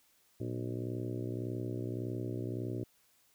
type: harmonic tone with a mistuned harmonic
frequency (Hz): 61.74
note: B1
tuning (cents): 0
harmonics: 2 / 3 / 4 / 5 / 6 / 7 / 8 / 9 / 10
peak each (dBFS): -38 / -48 / -44 / -42 / -42 / -50 / -52 / -53 / -54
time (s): 0.4-2.84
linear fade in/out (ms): 5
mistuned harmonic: 2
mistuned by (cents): -120
effects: white hiss -69 dBFS RMS until 3.34 s